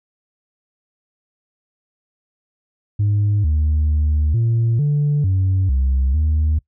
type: tone with pitch steps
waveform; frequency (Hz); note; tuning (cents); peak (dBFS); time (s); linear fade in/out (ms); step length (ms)
sine; 103.1 / 76.2 / 75.5 / 115.3 / 146.4 / 94.6 / 66 / 77.1; G#2 / D#2 / D2 / A#2 / D3 / F#2 / C2 / D#2; -12 / -36 / +48 / -19 / -5 / +39 / +16 / -15; -12; 2.99-6.59; 10; 450
effects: noise-tail reverb RT60 0.1 s tail -23 dB re dry + tanh soft clip ceiling -12 dBFS